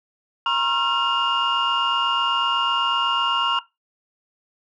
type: tone cluster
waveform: sine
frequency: 948 / 1076 / 1370 / 2830 Hz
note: A#5 / C6 / F6 / F7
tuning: +29 / +48 / -34 / +22 cents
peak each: -23 dBFS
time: 0.46-3.59 s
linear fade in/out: 2 ms
effects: noise-tail reverb RT60 0.2 s tail -17 dB re dry + tanh soft clip ceiling -12 dBFS